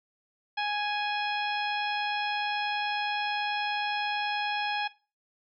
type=harmonic tone with a mistuned harmonic; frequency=830.6 Hz; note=G#5; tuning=in tune; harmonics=1 / 2 / 3 / 4 / 5 / 6; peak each=-30 / -34 / -35 / -37 / -42 / -42 dBFS; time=0.57-4.88 s; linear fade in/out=10 ms; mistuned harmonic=6; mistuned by=+65 cents; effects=noise-tail reverb RT60 0.3 s tail -17 dB re dry